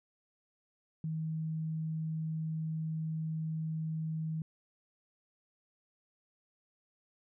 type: tone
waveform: sine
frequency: 158.9 Hz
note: D#3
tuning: 37 cents sharp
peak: -33 dBFS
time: 1.04-4.42 s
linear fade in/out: 2 ms
effects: none